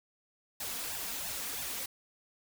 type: noise with flanger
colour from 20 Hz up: white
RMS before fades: -38 dBFS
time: 0.6-1.86 s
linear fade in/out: 5 ms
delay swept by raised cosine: 1.1 to 4.4 ms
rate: 3 Hz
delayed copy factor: +0.7
effects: none